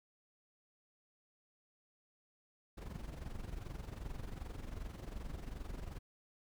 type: noise with amplitude modulation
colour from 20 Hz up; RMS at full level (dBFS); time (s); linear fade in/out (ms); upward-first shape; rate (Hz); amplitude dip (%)
brown; -42; 2.77-5.99; 10; sine; 22.6; 70
effects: none